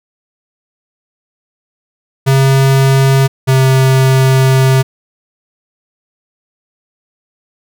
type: tone pair in turn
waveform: square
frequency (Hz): 134.9 / 132.2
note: C#3 / C3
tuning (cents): -47 / +18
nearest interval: unison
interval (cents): 35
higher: first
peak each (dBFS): -7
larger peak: neither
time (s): 2.26-3.28 / 3.47-4.83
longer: second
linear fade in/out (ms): 20
effects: none